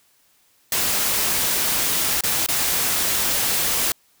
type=noise with dropouts; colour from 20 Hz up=white; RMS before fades=-21 dBFS; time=0.72-3.92 s; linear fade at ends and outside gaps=2 ms; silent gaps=2.209-2.236 / 2.463-2.486 s; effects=white hiss -60 dBFS RMS until 4.2 s